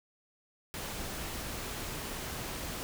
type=noise; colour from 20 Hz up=pink; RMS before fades=-39 dBFS; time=0.74-2.83 s; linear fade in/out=0 ms; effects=none